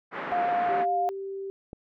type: band-pass noise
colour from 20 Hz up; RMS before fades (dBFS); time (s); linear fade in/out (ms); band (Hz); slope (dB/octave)
white; -34; 0.11-0.86; 50; 170 to 1800; 24
type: tone with vibrato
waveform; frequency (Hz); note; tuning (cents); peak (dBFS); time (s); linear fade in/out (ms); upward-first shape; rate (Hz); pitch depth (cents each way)
sine; 706; F5; +19; -23; 0.32-1.09; 0; sine; 7.1; 9
type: tone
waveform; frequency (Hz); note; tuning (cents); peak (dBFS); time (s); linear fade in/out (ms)
sine; 390.1; G4; -8; -32; 0.69-1.5; 0
type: click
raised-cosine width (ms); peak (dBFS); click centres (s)
2; -26; 1.731
effects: none